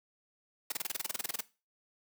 white noise bursts, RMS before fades -34 dBFS, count 15, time 0.7-1.408 s, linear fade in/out 5 ms, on 22 ms, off 27 ms, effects noise-tail reverb RT60 0.3 s tail -18 dB re dry + high-pass 200 Hz 12 dB/octave

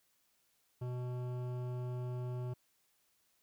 sine tone with hard clipping, 124.3 Hz, B2, 12 cents sharp, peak -39 dBFS, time 0.81-2.54 s, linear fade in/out 10 ms, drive 14 dB, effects white hiss -75 dBFS RMS until 3.42 s

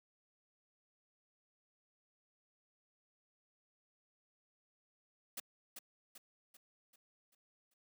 white noise with echo, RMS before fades -43 dBFS, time 5.37-5.4 s, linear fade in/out 5 ms, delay 390 ms, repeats 6, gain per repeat -6 dB, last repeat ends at 7.74 s, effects high-pass 150 Hz 12 dB/octave

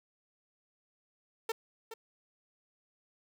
sawtooth tone with echo, 449.9 Hz, A4, 39 cents sharp, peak -27 dBFS, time 1.49-1.52 s, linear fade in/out 5 ms, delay 420 ms, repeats 1, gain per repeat -11 dB, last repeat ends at 1.94 s, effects none

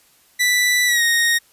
sawtooth tone with pitch glide, 1975.5 to 1864.6 Hz, B6 to A#6, 0 to 0 cents, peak -11 dBFS, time 0.39-1.39 s, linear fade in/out 20 ms, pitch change -100 cents, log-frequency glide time 0.86-1.02 s, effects white hiss -55 dBFS RMS until 1.52 s + resampled to 32000 Hz

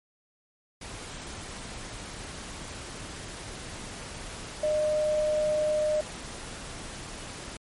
sine tone in noise, 610 Hz, D#5, 34 cents flat, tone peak -23 dBFS, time 4.63-6.01 s, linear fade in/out 5 ms, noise pink, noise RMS -40 dBFS, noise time 0.81-7.57 s, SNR +14 dB, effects MP3 48 kbps

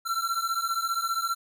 square beating tone pair, 1347 / 1362 Hz, E6 / F6, +37 / -44 cents, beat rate 15 Hz, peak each -30 dBFS, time 0.05-1.35 s, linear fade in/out 20 ms, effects none

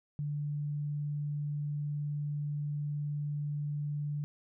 sine tone, 146.83 Hz, D3, in tune, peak -32 dBFS, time 0.19-4.24 s, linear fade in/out 0 ms, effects none

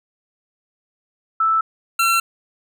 sine / 25% pulse tone pair in turn, 1318.5 / 1354.8 Hz, E6 / E6, 0 / +47 cents, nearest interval unison, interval 47 cents, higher second, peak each -14 / -11 dBFS, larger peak second, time 1.4-1.61 / 1.99-2.2 s, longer neither, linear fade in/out 5 ms, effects none

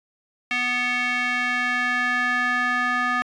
square tone with band-pass filter sweep, 246.9 Hz, B3, in tune, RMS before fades -23 dBFS, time 0.51-3.22 s, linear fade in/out 0 ms, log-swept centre 2300 to 1500 Hz, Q 3.6, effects resampled to 22050 Hz

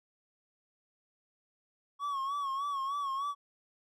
triangle tone with vibrato, 1112 Hz, C#6, 5 cents sharp, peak -30 dBFS, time 1.99-3.35 s, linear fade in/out 50 ms, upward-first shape sine, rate 3.3 Hz, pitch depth 70 cents each way, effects none

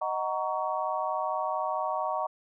sine chord, D# minor seventh, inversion none, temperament just, 622.3 / 746.7 / 933.4 / 1120.1 Hz, D#5 / F#5 / A#5 / C#6, 0 / +16 / +2 / +18 cents, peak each -33 dBFS, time 0.01-2.27 s, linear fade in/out 10 ms, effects none

